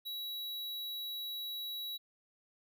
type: tone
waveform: square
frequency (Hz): 3900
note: B7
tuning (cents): -23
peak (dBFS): -39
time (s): 0.05-1.98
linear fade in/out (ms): 20
effects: none